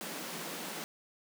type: high-pass noise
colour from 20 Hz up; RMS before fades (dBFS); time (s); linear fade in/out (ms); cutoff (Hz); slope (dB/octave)
pink; -41; 0.01-0.84; 0; 160; 96
effects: none